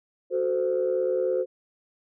sine chord, F# diminished, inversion none, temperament equal with one note detuned, 370 / 440 / 516.6 Hz, F#4 / A4 / C5, 0 / 0 / -22 cents, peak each -26 / -30 / -24 dBFS, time 0.3-1.46 s, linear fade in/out 50 ms, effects tanh soft clip ceiling -15 dBFS

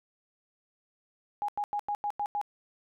sine tone bursts, 825 Hz, G#5, 12 cents flat, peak -28 dBFS, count 7, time 1.42-2.414 s, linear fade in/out 0 ms, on 64 ms, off 91 ms, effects none

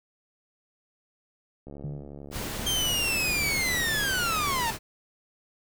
click train, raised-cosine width 2 ms, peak -29 dBFS, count 211, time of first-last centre 1.67-4.615 s, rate 71.3 Hz
sine tone with exponential decay, 147.1 Hz, D3, 3 cents sharp, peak -28 dBFS, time 1.84-2.3 s, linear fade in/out 5 ms, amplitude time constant 100 ms
pink noise, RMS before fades -34 dBFS, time 2.31-4.79 s, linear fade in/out 50 ms
sawtooth linear sweep, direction down, 3193 to 875 Hz, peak -22 dBFS, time 2.66-4.71 s, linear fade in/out 10 ms
effects none

